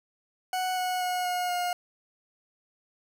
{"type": "tone with pitch steps", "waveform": "40% pulse", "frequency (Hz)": [740, 733.2, 726.4, 719.8, 713.1], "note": ["F#5", "F#5", "F#5", "F#5", "F5"], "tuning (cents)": [0, -16, -32, -48, 36], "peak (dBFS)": -26, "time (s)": [0.53, 1.73], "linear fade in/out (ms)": 2, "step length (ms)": 240, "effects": []}